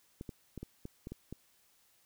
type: clicks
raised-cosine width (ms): 3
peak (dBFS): -29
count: 8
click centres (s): 0.211 / 0.292 / 0.577 / 0.63 / 0.854 / 1.071 / 1.12 / 1.326
effects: white hiss -69 dBFS RMS until 2.05 s